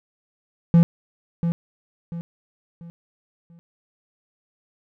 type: tone with echo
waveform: triangle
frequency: 169.1 Hz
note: E3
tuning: 44 cents sharp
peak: -8 dBFS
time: 0.74-0.83 s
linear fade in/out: 0 ms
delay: 690 ms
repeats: 4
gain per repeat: -9 dB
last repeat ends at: 3.59 s
effects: none